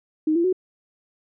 sine tone with pitch steps, 311.1 / 339.3 / 370 Hz, D#4 / F4 / F#4, 0 / -50 / 0 cents, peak -17 dBFS, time 0.27-0.528 s, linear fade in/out 5 ms, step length 86 ms, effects none

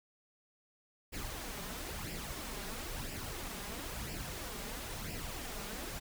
pink noise with flanger, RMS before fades -42 dBFS, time 1.12-6 s, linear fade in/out 20 ms, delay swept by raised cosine 0.39 to 4.99 ms, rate 1 Hz, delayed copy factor +0.55, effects none

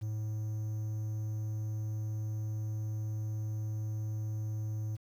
triangle tone with quantisation, 107.9 Hz, A2, 33 cents flat, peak -31 dBFS, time 0.01-4.97 s, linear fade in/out 20 ms, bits 10, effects none

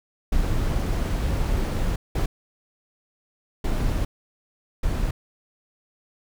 brown noise bursts at uneven times, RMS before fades -23 dBFS, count 4, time 0.32-1.96 / 2.15-2.26 / 3.64-4.05 / 4.83-5.11 s, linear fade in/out 5 ms, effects none

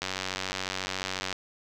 click train, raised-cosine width 0.2 ms, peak -13 dBFS, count 124, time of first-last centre 0.02-1.327 s, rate 94.1 Hz, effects none

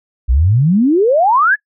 sine exponential sweep, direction up, 55.9 to 1760 Hz, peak -8 dBFS, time 0.28-1.56 s, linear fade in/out 20 ms, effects noise-tail reverb RT60 0.1 s tail -25 dB re dry

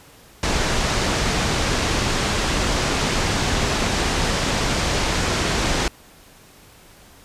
pink low-pass noise, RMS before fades -21 dBFS, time 0.43-5.88 s, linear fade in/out 2 ms, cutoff 7400 Hz, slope 24 dB/octave, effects pink hiss -48 dBFS RMS until 7.24 s + resampled to 32000 Hz

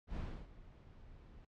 brown noise with ADSR envelope, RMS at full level -40 dBFS, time 0.07-1.45 s, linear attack 94 ms, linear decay 310 ms, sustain -17 dB, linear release 6 ms, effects noise-tail reverb RT60 0.1 s tail -25 dB re dry + low-pass 4000 Hz 12 dB/octave

